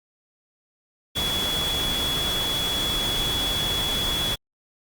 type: tone in noise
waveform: sine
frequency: 3377 Hz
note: G#7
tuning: 28 cents sharp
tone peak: -24 dBFS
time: 1.15-4.36 s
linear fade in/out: 20 ms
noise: pink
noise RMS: -29 dBFS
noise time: 1.15-4.36 s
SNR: +2 dB
effects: Opus 48 kbps